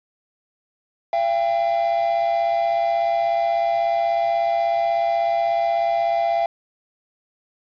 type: tone pair together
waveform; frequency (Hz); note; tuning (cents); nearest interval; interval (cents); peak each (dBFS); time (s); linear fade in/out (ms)
triangle; 679 / 795.4; F5 / G5; -49 / +25; minor third; 274; -17 / -21; 1.13-6.46; 2
effects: resampled to 11025 Hz + 7-bit